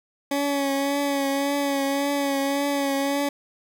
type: tone with vibrato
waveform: 20% pulse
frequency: 279.8 Hz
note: C#4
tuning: 16 cents sharp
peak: -17 dBFS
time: 0.31-3.29 s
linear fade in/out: 5 ms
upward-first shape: triangle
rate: 1.8 Hz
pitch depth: 35 cents each way
effects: 8-bit